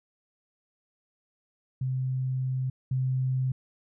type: tone pair in turn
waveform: sine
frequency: 129.9 / 129.9 Hz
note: C3 / C3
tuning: -12 / -12 cents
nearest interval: unison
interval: 0 cents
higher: neither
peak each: -26 / -24 dBFS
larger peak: second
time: 1.81-2.7 / 2.91-3.52 s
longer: first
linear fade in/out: 5 ms
effects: none